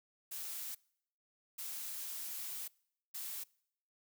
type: noise bursts at uneven times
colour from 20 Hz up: blue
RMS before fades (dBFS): -43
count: 3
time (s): 0.31-0.75 / 1.58-2.68 / 3.14-3.44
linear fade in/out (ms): 10
effects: noise-tail reverb RT60 0.7 s tail -25 dB re dry